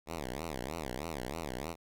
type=tone with vibrato; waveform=5% pulse; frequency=71.5 Hz; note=D2; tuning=46 cents flat; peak=-26 dBFS; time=0.06-1.76 s; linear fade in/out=50 ms; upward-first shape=sine; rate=3.2 Hz; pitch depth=290 cents each way; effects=none